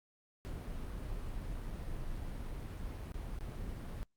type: noise with dropouts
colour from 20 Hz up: brown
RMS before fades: -41 dBFS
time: 0.45-4.03 s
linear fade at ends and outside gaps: 0 ms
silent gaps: 1.704-1.708 / 3.119-3.143 / 3.388-3.409 s
effects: noise-tail reverb RT60 0.1 s tail -24 dB re dry + Opus 48 kbps